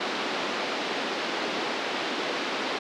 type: band-pass noise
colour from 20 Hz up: pink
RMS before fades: -30 dBFS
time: 0-2.79 s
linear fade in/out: 10 ms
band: 260 to 4500 Hz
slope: 24 dB/octave
effects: none